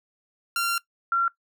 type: tone pair in turn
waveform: sawtooth / sine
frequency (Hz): 1379 / 1370.3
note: F6 / F6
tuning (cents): -22 / -33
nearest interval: unison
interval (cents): 11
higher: first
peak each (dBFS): -19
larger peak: neither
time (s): 0.56-0.78 / 1.12-1.28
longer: first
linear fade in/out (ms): 2
effects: noise-tail reverb RT60 0.1 s tail -19 dB re dry